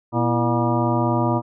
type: harmonic tone with a mistuned harmonic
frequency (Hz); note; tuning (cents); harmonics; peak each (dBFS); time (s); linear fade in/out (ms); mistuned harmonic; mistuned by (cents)
120; B2; -49; 1 / 2 / 3 / 4 / 5 / 6 / 7 / 8 / 10; -22 / -24 / -24 / -34 / -27 / -28 / -33 / -25 / -30; 0.12-1.42; 50; 3; -120
effects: none